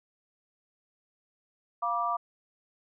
sine chord, B diminished, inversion second, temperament equal with one note detuned, 698.5 / 964.1 / 1174.7 Hz, F5 / B5 / D6, 0 / -42 / 0 cents, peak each -32 / -33 / -29 dBFS, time 1.82-2.17 s, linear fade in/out 10 ms, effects none

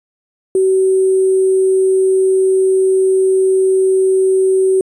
sine tone with sample-and-hold, 379.6 Hz, F#4, 44 cents sharp, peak -9 dBFS, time 0.55-4.81 s, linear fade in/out 2 ms, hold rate 8820 Hz, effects resampled to 22050 Hz

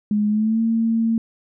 sine tone with pitch glide, 209.2 to 226.8 Hz, G#3 to A#3, +13 to -47 cents, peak -16 dBFS, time 0.11-1.18 s, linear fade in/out 2 ms, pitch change +140 cents, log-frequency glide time 0.28-0.61 s, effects none

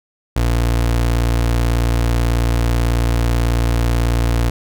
30% pulse tone, 58.27 Hz, A#1, in tune, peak -11 dBFS, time 0.36-4.5 s, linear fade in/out 5 ms, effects none

